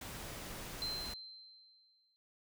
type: noise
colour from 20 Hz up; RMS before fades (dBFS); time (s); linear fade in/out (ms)
pink; -46; 0.01-1.14; 5
type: tone with exponential decay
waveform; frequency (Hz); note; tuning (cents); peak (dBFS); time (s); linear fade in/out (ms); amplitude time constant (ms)
sine; 4107; C8; -33; -35; 0.82-2.16; 0; 290
effects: none